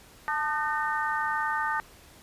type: harmonic tone with a mistuned harmonic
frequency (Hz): 304.6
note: D#4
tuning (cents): -37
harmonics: 3 / 4 / 5 / 6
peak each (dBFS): -30 / -31 / -32 / -33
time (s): 0.28-1.8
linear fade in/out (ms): 0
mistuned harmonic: 3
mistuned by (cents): -53
effects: pink hiss -53 dBFS RMS until 2.22 s + resampled to 32000 Hz